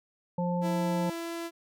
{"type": "harmonic tone", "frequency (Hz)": 176.2, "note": "F3", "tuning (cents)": 16, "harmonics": [1, 3, 5], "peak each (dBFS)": [-28, -33, -35], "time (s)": [0.38, 1.1], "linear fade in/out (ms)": 5}
{"type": "tone with pitch glide", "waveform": "sawtooth", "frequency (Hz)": [332.4, 336.1], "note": ["E4", "E4"], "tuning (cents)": [15, 34], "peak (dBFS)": -30, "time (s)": [0.61, 1.51], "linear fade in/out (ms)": 50, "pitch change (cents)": 19, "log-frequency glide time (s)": [0.98, 1.31]}
{"effects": []}